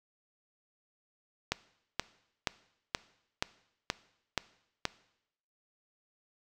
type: click train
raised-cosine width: 0.2 ms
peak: -11 dBFS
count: 8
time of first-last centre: 1.52-4.853 s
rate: 2.1 Hz
effects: noise-tail reverb RT60 0.8 s tail -19 dB re dry